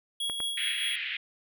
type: tone with tremolo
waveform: square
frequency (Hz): 3322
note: G#7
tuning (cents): 0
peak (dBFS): -29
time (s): 0.2-0.96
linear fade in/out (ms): 5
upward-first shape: sine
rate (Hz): 4.9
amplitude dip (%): 40
type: clicks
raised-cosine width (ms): 0.5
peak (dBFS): -23 / -23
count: 2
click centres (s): 0.298 / 0.403
type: band-pass noise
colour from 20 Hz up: pink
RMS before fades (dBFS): -34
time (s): 0.57-1.17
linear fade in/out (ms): 5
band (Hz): 1800 to 3300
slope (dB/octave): 48
effects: none